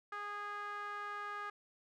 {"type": "tone with band-pass filter", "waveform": "sawtooth", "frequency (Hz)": 411.7, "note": "G#4", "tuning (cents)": -15, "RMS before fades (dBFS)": -43, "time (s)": [0.12, 1.5], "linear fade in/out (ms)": 5, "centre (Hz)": 1400, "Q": 6.1, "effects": []}